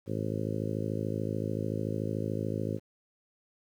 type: harmonic tone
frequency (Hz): 53.6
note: A1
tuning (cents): -45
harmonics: 2 / 3 / 4 / 5 / 6 / 7 / 8 / 9 / 10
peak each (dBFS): -35 / -37 / -38 / -39 / -40 / -40 / -41 / -42 / -42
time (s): 0.06-2.8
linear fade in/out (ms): 50
effects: 10-bit